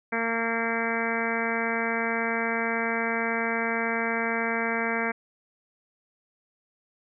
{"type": "harmonic tone", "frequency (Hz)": 229.1, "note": "A#3", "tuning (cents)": -30, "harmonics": [1, 2, 3, 4, 5, 6, 7, 8, 9, 10], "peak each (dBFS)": [-32, -32, -34, -35, -38, -36, -32, -36, -33, -35], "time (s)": [0.12, 5.12], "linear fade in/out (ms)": 10, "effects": []}